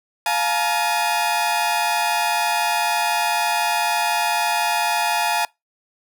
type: tone cluster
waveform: 35% pulse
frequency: 700 / 854 / 934 / 2480 Hz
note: F5 / G#5 / A#5 / D#7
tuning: +4 / +48 / +3 / -6 cents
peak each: -23 / -20 / -24 / -24 dBFS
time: 0.26-5.45 s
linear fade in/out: 2 ms
effects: noise-tail reverb RT60 0.2 s tail -25 dB re dry